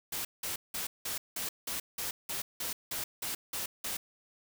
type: noise bursts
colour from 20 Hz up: white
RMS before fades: -36 dBFS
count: 13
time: 0.12-3.97 s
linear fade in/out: 5 ms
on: 130 ms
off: 180 ms
effects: none